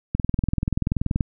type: click train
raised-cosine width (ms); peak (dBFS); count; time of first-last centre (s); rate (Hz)
5; -9; 23; 0.15-1.208; 20.8
effects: none